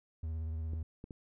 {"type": "tone with vibrato", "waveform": "triangle", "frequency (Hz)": 80, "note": "D#2", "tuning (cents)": 49, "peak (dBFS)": -33, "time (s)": [0.23, 0.83], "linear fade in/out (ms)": 5, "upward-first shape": "sine", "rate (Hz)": 17, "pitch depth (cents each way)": 43}
{"type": "clicks", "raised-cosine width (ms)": 3, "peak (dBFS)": -32, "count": 3, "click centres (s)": [0.734, 1.041, 1.108]}
{"effects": []}